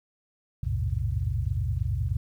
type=tone cluster; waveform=sine; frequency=61 / 84.6 / 101.4 / 110.7 / 130.9 Hz; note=B1 / E2 / G#2 / A2 / C3; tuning=-21 / +45 / -41 / +11 / +1 cents; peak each=-31 / -29 / -35 / -31 / -33 dBFS; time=0.63-2.17 s; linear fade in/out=5 ms; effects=10-bit